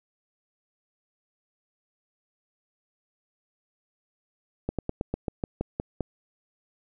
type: slowing click train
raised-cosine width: 2 ms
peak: -14 dBFS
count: 10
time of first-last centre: 4.69-6.007 s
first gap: 97 ms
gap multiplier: 1.1
effects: none